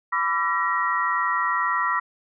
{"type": "tone cluster", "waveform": "sine", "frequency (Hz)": [998, 1160, 1353, 1898], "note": ["B5", "D6", "E6", "A#6"], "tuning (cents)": [18, -22, 45, 31], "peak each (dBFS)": -26, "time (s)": [0.12, 2], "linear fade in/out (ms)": 10, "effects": []}